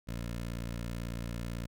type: tone with notch filter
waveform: 15% pulse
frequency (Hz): 58.1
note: A#1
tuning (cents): -5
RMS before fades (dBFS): -38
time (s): 0.07-1.67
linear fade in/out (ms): 20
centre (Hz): 810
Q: 1.8
effects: none